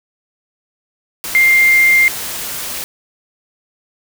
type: tone in noise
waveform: sine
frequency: 2105 Hz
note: C7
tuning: 10 cents sharp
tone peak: -7 dBFS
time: 1.35-2.08 s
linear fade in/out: 0 ms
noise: white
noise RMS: -24 dBFS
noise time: 1.24-2.84 s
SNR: +14 dB
effects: none